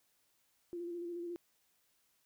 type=tone with vibrato; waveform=sine; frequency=345.6 Hz; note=F4; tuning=18 cents flat; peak=-39 dBFS; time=0.73-1.36 s; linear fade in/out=0 ms; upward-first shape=square; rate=14 Hz; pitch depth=25 cents each way; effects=white hiss -75 dBFS RMS until 2.25 s